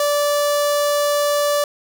sawtooth tone with notch filter, 582 Hz, D5, 16 cents flat, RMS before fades -18 dBFS, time 0-1.64 s, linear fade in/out 2 ms, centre 2200 Hz, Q 1.6, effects none

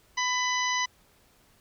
harmonic tone, 998 Hz, B5, 18 cents sharp, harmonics 1 / 2 / 3 / 4 / 5 / 6, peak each -29 / -29 / -35 / -37 / -38 / -34 dBFS, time 0.17-0.86 s, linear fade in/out 10 ms, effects pink hiss -62 dBFS RMS until 1.6 s

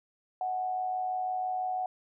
sine tone with amplitude modulation, 740 Hz, F#5, in tune, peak -27 dBFS, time 0.41-1.86 s, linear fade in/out 2 ms, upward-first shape sine, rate 106 Hz, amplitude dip 45%, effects none

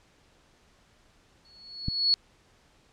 sine tone with exponential growth, 4380 Hz, C#8, 22 cents flat, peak -17 dBFS, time 1.45-2.14 s, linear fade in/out 0 ms, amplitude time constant 150 ms
click, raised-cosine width 5 ms, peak -16 dBFS, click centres 1.884 s
effects pink hiss -62 dBFS RMS until 2.92 s + low-pass 7000 Hz 12 dB/octave

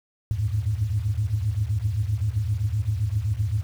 sine tone cluster, 77.3 / 88.9 / 102.5 / 110.2 Hz, D#2 / F2 / G#2 / A2, -11 / +31 / -22 / +3 cents, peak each -31 / -32 / -25 / -25 dBFS, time 0.31-3.63 s, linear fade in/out 0 ms, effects tanh soft clip ceiling -13 dBFS + 8-bit

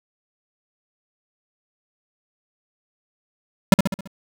square tone with echo, 192.9 Hz, G3, 28 cents flat, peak -6 dBFS, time 3.72-3.74 s, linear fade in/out 2 ms, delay 67 ms, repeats 5, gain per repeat -6 dB, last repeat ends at 4.075 s, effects none

